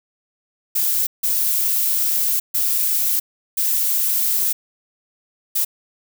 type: noise bursts at uneven times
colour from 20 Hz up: violet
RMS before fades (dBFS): -19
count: 5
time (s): 0.75-1.07 / 1.23-2.4 / 2.54-3.2 / 3.57-4.53 / 5.55-5.65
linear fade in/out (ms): 10
effects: none